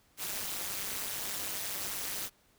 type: noise with amplitude modulation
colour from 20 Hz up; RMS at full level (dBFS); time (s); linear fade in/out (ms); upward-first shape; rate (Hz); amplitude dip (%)
white; -33; 0.17-2.3; 50; sine; 202; 95
effects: pink hiss -67 dBFS RMS until 2.58 s